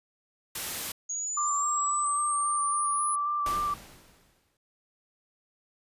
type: noise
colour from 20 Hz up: white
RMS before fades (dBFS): -34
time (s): 0.55-0.92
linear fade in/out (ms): 5
type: exponential sweep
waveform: sine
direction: up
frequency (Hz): 6645 to 10100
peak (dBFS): -30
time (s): 1.09-3.16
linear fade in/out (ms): 10
type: tone with vibrato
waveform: sine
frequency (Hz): 1174.7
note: D6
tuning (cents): 0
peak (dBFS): -26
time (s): 1.37-3.74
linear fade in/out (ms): 5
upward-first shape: square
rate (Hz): 3.7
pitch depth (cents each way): 13
type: noise with exponential decay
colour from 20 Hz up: pink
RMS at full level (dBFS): -35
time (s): 3.46-4.57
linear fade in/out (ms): 2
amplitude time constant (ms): 240
effects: resampled to 32000 Hz